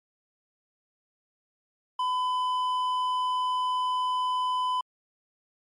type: tone with hard clipping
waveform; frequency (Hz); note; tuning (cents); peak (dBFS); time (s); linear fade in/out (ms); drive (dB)
sine; 1006; B5; +32; -26; 1.99-4.81; 5; 6
effects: MP3 48 kbps